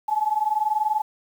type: tone pair together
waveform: sine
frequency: 846 / 866.3 Hz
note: G#5 / A5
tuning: +32 / -27 cents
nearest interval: unison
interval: 41 cents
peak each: -23 dBFS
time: 0.08-1.02 s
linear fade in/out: 10 ms
effects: 8-bit